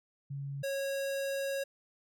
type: tone pair in turn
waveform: sine / square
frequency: 139.6 / 549.1 Hz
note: C#3 / C#5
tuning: +13 / -17 cents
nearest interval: 2 octaves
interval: 2370 cents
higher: second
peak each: -36 / -33 dBFS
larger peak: second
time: 0.3-0.63 / 0.63-1.64 s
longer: second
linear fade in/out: 10 ms
effects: none